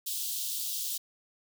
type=high-pass noise; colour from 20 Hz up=white; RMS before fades=-34 dBFS; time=0.06-0.98 s; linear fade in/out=10 ms; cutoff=3100 Hz; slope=48 dB/octave; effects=none